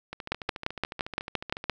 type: two click trains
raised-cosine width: 0.3 ms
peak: -10 / -20 dBFS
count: 9 / 22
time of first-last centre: 0.32-1.697 / 0.13-1.641 s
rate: 5.81 / 13.9 Hz
effects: none